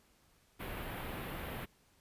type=band-stop noise; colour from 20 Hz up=pink; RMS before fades=-42 dBFS; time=0.59-1.66 s; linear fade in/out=20 ms; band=3100 to 13000 Hz; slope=24 dB/octave; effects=pink hiss -69 dBFS RMS until 2 s + resampled to 32000 Hz